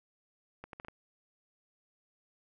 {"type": "accelerating click train", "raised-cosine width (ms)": 0.5, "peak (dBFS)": -29, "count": 5, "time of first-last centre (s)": [0.64, 0.884], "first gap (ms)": 92, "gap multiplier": 0.73, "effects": []}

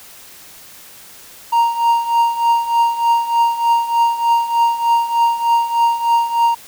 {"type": "tone with tremolo", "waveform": "triangle", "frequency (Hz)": 932.3, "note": "A#5", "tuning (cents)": 0, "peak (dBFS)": -7, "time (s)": [1.52, 6.55], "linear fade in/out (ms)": 10, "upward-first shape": "triangle", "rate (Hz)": 3.3, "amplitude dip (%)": 80, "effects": ["white hiss -40 dBFS RMS until 6.67 s"]}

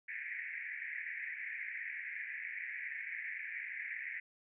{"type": "band-pass noise", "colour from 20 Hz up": "white", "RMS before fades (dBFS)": -43, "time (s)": [0.08, 4.2], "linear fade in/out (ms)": 5, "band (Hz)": [1700, 2300], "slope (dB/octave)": 96, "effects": []}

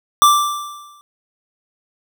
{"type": "tone with exponential decay", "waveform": "square", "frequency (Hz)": 1174.7, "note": "D6", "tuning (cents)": 0, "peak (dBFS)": -6, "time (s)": [0.22, 1.01], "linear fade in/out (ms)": 0, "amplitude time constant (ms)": 170, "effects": []}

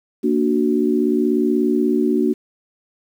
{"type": "chord", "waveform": "sine", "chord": "Bb augmented", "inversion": "none", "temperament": "equal", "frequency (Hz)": [233.1, 293.7, 370], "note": ["Bb3", "D4", "F#4"], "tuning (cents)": [0, 0, 0], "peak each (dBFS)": -19, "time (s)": [0.23, 2.34], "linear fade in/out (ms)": 20, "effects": ["8-bit"]}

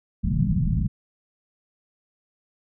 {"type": "low-pass noise", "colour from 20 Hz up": "white", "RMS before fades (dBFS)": -22, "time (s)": [0.23, 0.88], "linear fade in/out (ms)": 20, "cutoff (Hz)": 200, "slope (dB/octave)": 48, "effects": []}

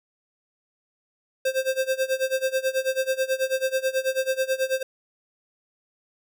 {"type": "tone with tremolo", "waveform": "square", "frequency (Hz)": 526, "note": "C5", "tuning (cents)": 9, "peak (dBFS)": -20, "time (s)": [1.45, 4.83], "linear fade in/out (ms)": 5, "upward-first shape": "sine", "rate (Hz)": 9.2, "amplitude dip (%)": 90, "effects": []}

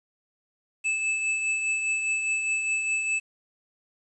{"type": "tone with tremolo", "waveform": "square", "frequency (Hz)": 2620, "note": "E7", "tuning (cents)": -11, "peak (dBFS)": -23, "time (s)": [0.84, 3.2], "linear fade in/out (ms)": 20, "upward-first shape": "triangle", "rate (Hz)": 4.9, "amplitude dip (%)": 45, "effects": ["resampled to 22050 Hz", "9-bit"]}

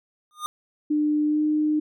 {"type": "tone with exponential growth", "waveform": "square", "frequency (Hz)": 1220, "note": "D#6", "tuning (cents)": -34, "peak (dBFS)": -24, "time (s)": [0.31, 0.46], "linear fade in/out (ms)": 0, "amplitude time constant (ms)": 31}
{"type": "tone with pitch glide", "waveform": "sine", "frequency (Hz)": [300, 304.2], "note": ["D4", "D#4"], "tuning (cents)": [37, -39], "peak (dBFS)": -19, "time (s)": [0.9, 1.8], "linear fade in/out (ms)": 10, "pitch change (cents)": 24, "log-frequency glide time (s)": [1.26, 1.43]}
{"effects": []}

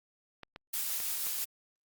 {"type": "clicks", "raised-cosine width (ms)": 0.3, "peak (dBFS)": -28, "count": 4, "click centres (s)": [0.433, 0.561, 1.002, 1.267]}
{"type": "noise with tremolo", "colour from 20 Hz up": "blue", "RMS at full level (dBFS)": -33, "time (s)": [0.73, 1.45], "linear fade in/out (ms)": 10, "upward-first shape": "triangle", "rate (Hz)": 6.1, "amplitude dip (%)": 25}
{"effects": ["Opus 48 kbps"]}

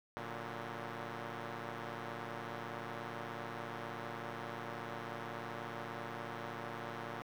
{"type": "chord", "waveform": "5% pulse", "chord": "Bb augmented", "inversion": "none", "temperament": "equal", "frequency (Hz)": [116.54, 146.83, 185], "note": ["Bb2", "D3", "F#3"], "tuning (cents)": [0, 0, 0], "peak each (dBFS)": [-32, -36, -37], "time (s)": [0.17, 7.22], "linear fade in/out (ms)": 0, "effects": ["low-pass 3000 Hz 12 dB/octave", "10-bit"]}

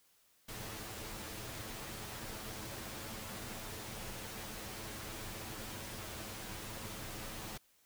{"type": "noise with comb filter", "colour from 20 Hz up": "pink", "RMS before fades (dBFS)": -45, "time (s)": [0.48, 7.58], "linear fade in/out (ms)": 10, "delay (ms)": 9.2, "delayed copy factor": 0.6, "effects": ["white hiss -70 dBFS RMS until 7.85 s"]}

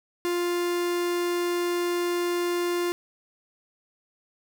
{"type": "tone", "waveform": "45% pulse", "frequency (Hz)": 350, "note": "F4", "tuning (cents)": 4, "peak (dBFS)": -24, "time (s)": [0.25, 2.92], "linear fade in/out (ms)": 0, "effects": []}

